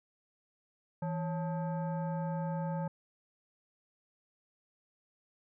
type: tone with frequency modulation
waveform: sine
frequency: 164.81 Hz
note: E3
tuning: in tune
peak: -32 dBFS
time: 1.02-2.88 s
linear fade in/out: 5 ms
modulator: 715 Hz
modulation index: 0.78
effects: none